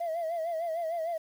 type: tone with vibrato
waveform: sine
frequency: 663 Hz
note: E5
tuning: 10 cents sharp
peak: -28 dBFS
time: 0-1.18 s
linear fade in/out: 10 ms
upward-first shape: sine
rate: 6.6 Hz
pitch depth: 81 cents each way
effects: tanh soft clip ceiling -26 dBFS + 9-bit